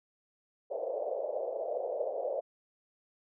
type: band-pass noise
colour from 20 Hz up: pink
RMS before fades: -35 dBFS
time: 0.7-2.41 s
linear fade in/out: 20 ms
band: 490 to 640 Hz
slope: 48 dB/octave
effects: none